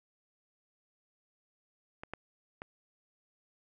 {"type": "clicks", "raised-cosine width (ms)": 0.5, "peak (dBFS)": [-27, -23, -26], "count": 3, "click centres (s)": [2.035, 2.136, 2.619], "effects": []}